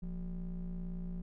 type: ring-modulated tone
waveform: triangle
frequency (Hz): 102.4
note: G#2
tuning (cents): -24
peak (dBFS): -32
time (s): 0.02-1.22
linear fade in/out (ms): 10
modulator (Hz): 73.5
effects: none